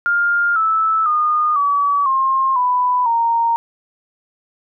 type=tone with pitch steps; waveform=sine; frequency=1405 / 1310.9 / 1223.1 / 1141.2 / 1064.8 / 993.5 / 927 Hz; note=F6 / E6 / D#6 / C#6 / C6 / B5 / A#5; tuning=+10 / -10 / -30 / +50 / +30 / +10 / -10 cents; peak=-13 dBFS; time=0.06-3.56 s; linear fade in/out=0 ms; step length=500 ms; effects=none